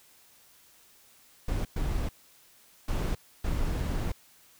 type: noise bursts at uneven times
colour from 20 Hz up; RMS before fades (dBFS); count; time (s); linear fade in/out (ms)
brown; -29; 4; 1.48-1.65 / 1.76-2.09 / 2.88-3.15 / 3.44-4.12; 5
effects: white hiss -59 dBFS RMS until 4.59 s